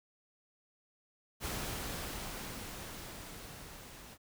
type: noise with level ramp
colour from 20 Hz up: pink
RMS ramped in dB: -38 to -52 dBFS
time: 1.4-4.18 s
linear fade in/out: 50 ms
effects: none